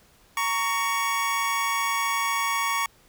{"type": "tone pair together", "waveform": "25% pulse", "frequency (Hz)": [926, 1118.4], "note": ["A#5", "C#6"], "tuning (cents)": [-12, 15], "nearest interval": "minor third", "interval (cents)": 327, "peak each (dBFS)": [-25, -21], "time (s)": [0.37, 2.86], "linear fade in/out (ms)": 2, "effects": ["pink hiss -58 dBFS RMS until 3.08 s"]}